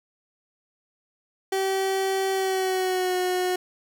30% pulse tone with pitch glide, 384.7 to 364.6 Hz, G4 to F#4, -33 to -25 cents, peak -20 dBFS, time 1.52-3.56 s, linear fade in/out 5 ms, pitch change -92 cents, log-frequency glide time 2.32-3.16 s, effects none

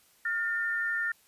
sine tone pair together, 1421.2 / 1806 Hz, F6 / A6, +30 / +45 cents, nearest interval major third, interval 415 cents, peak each -32 / -29 dBFS, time 0.25-1.12 s, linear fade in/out 5 ms, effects white hiss -63 dBFS RMS until 1.27 s + resampled to 32000 Hz

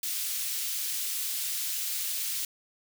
white high-pass noise, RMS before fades -32 dBFS, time 0.03-2.45 s, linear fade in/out 2 ms, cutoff 2800 Hz, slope 12 dB/octave, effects none

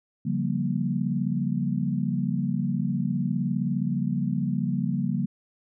sine chord, G half-diminished seventh, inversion second, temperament just, 141.12 / 176.4 / 196 / 235.2 Hz, Db3 / F3 / G3 / Bb3, +31 / +18 / 0 / +16 cents, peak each -29 dBFS, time 0.25-5.26 s, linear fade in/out 10 ms, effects none

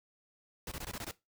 pink noise bursts, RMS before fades -41 dBFS, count 7, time 0.67-1.112 s, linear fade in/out 2 ms, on 46 ms, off 20 ms, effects noise-tail reverb RT60 0.2 s tail -18 dB re dry

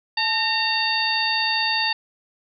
harmonic tone with a mistuned harmonic, 915 Hz, A#5, 32 cents flat, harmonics 1 / 2 / 3 / 4 / 5, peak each -26 / -26 / -26 / -28 / -24 dBFS, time 0.17-1.93 s, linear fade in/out 5 ms, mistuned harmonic 1, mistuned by -82 cents, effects none

